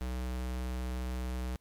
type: tone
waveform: square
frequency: 62.7 Hz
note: B1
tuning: 27 cents sharp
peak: -34 dBFS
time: 0.01-1.56 s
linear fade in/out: 0 ms
effects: pink hiss -75 dBFS RMS until 1.6 s + MP3 96 kbps